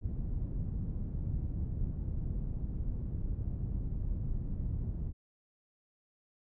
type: low-pass noise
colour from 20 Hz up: pink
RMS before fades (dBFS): -35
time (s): 0.01-5.13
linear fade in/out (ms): 50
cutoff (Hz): 140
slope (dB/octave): 12
effects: none